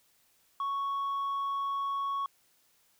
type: tone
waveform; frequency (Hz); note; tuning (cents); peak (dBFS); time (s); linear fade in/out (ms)
sine; 1110; C#6; +2; -27; 0.6-2.26; 2
effects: tanh soft clip ceiling -29 dBFS + white hiss -68 dBFS RMS until 2.99 s